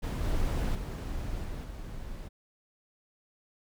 brown noise with level steps, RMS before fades -31 / -29 / -35 / -37 / -40 dBFS, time 0.02-2.29 s, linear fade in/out 20 ms, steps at 0.23 / 0.75 / 1.44 / 1.64 s, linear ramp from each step 2 ms, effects none

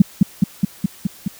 sine tone with echo, 192.9 Hz, G3, 28 cents flat, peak -3 dBFS, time 0-0.02 s, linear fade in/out 5 ms, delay 210 ms, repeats 6, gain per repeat -2 dB, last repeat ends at 1.28 s, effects white hiss -43 dBFS RMS until 1.39 s

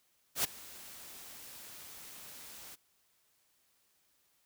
white noise with ADSR envelope, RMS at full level -29 dBFS, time 0.35-2.76 s, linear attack 92 ms, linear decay 12 ms, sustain -21 dB, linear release 20 ms, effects white hiss -73 dBFS RMS until 4.45 s

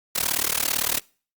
white noise with amplitude modulation, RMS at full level -20 dBFS, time 0.15-1 s, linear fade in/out 10 ms, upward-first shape sine, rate 37.8 Hz, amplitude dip 95%, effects noise-tail reverb RT60 0.4 s tail -24 dB re dry + Opus 48 kbps

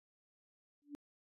sine tone with exponential growth, 290 Hz, D4, 22 cents flat, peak -40 dBFS, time 0.82-0.95 s, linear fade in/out 0 ms, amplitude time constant 27 ms, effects resampled to 32000 Hz

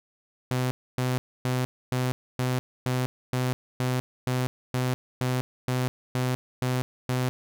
sawtooth tone bursts, 127 Hz, B2, 49 cents sharp, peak -20 dBFS, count 15, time 0.51-7.29 s, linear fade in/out 0 ms, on 200 ms, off 270 ms, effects none

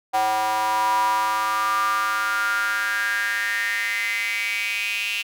square tone with high-pass filter sweep, 108.2 Hz, A2, 29 cents flat, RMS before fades -23 dBFS, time 0.13-5.23 s, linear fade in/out 20 ms, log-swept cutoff 790 to 2700 Hz, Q 7.7, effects none

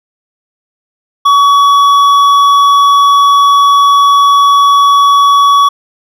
sine tone with hard clipping, 1130 Hz, C#6, 33 cents sharp, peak -5 dBFS, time 1.25-5.69 s, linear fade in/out 10 ms, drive 7 dB, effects none

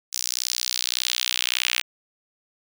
sawtooth tone with high-pass filter sweep, 61.74 Hz, B1, in tune, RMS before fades -26 dBFS, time 0.12-1.82 s, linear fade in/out 20 ms, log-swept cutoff 5800 to 2600 Hz, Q 2.1, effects none

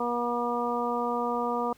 harmonic tone, 240 Hz, B3, 49 cents flat, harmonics 1 / 2 / 3 / 4 / 5, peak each -33 / -31 / -33 / -32 / -33 dBFS, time 0-1.73 s, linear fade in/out 5 ms, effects pink hiss -60 dBFS RMS until 1.77 s

